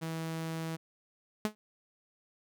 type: tone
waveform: sawtooth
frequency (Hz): 162.4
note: E3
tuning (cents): -26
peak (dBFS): -31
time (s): 0.01-0.77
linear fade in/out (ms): 20
type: tone with exponential decay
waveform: sawtooth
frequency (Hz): 213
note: G#3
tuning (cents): +44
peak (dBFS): -22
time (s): 1.45-1.55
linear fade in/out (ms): 0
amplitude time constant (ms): 20
effects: none